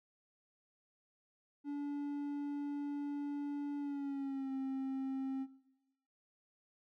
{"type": "tone with pitch glide", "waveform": "triangle", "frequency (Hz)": [287.6, 266.8], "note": ["D4", "C4"], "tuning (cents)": [-36, 34], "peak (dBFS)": -35, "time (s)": [1.64, 5.47], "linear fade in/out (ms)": 50, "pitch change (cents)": -130, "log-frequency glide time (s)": [3.78, 4.52], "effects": ["noise-tail reverb RT60 1.0 s tail -17 dB re dry"]}